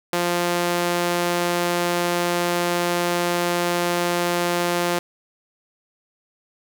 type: tone with high-pass filter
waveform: sawtooth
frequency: 174.61 Hz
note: F3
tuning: in tune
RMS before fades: -22 dBFS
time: 0.13-4.99 s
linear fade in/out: 2 ms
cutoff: 360 Hz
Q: 0.8
effects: none